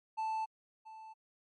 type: tone with echo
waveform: triangle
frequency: 880 Hz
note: A5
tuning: in tune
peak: -31 dBFS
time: 0.17-0.46 s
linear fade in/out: 20 ms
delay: 680 ms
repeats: 1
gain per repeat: -15 dB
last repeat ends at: 1.14 s
effects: MP3 48 kbps